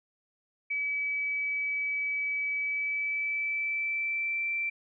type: tone with pitch glide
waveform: sine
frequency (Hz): 2288 to 2343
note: D7 to D7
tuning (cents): -46 to -5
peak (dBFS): -28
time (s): 0.7-4.7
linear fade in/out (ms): 10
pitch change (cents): +41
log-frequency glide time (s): 2.59-4.5
effects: none